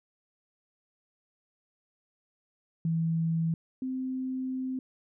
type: tone pair in turn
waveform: sine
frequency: 163.8 / 259.3 Hz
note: E3 / C4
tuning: -11 / -15 cents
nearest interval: minor sixth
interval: 796 cents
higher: second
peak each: -25 / -30 dBFS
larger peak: first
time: 2.85-3.54 / 3.82-4.79 s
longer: second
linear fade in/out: 2 ms
effects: none